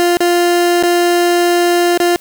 30% pulse tone with dropouts, 349.2 Hz, F4, in tune, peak -7 dBFS, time 0-2.16 s, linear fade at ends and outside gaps 0 ms, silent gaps 0.17-0.205 / 0.826-0.835 / 1.975-2.001 s, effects white hiss -42 dBFS RMS until 2.2 s

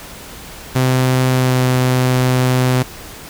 sawtooth tone with pitch glide, 128.8 to 127.39 Hz, C3 to C3, -27 to -46 cents, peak -8 dBFS, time 0.75-2.83 s, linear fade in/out 10 ms, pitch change -19 cents, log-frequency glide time 1.3-1.63 s, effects pink hiss -34 dBFS RMS until 3.29 s

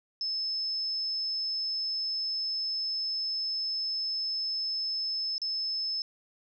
sine tone with dropouts, 5230 Hz, E8, 15 cents flat, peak -29 dBFS, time 0.21-6.02 s, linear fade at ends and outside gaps 1 ms, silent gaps 5.381-5.417 s, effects none

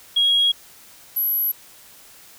sine tone pair in turn, 3298 / 11753 Hz, G#7 / F#9, -13 / -13 cents, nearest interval octave + minor seventh, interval 2200 cents, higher second, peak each -13 / -18 dBFS, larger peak first, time 0.16-0.52 / 1.16-1.52 s, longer neither, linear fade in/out 10 ms, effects tanh soft clip ceiling -11 dBFS + white hiss -47 dBFS RMS until 2.38 s

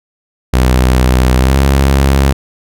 sawtooth tone with pitch glide, 63.2 to 68.13 Hz, B1 to C#2, +41 to -29 cents, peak -3 dBFS, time 0.53-2.33 s, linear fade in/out 10 ms, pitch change +130 cents, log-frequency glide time 1.37-1.58 s, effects none

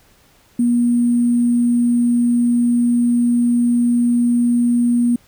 sine tone with sample-and-hold, 239.8 Hz, A#3, 49 cents sharp, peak -12 dBFS, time 0.59-5.16 s, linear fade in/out 5 ms, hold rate 8820 Hz, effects pink hiss -53 dBFS RMS until 5.27 s

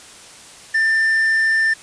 triangle tone with quantisation, 1787 Hz, A6, 26 cents sharp, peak -12 dBFS, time 0.74-1.74 s, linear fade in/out 10 ms, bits 7, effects white hiss -41 dBFS RMS until 1.82 s + resampled to 22050 Hz

